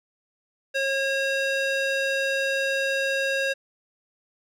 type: tone with band-pass filter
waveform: square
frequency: 543 Hz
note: C#5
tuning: 36 cents flat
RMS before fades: -25 dBFS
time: 0.74-3.54 s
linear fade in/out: 20 ms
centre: 2200 Hz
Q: 0.82
effects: none